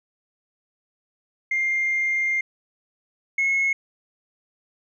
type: tone pair in turn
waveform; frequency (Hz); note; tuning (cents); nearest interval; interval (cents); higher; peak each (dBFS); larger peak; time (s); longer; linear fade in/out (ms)
sine; 2109 / 2176; C7 / C#7; +13 / -33; minor second; 54; second; -19 / -17; second; 1.51-2.41 / 3.38-3.73; first; 5
effects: tanh soft clip ceiling -16 dBFS